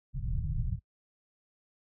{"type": "low-pass noise", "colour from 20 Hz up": "pink", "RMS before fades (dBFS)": -32, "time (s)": [0.13, 0.8], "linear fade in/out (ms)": 50, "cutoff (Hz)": 160, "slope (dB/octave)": 48, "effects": ["noise-tail reverb RT60 0.1 s tail -24 dB re dry"]}